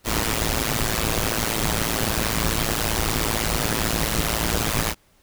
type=noise with amplitude modulation; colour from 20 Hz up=pink; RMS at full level=-19 dBFS; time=0.04-4.95 s; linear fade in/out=50 ms; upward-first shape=sine; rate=111 Hz; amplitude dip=100%; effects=pink hiss -60 dBFS RMS until 5.22 s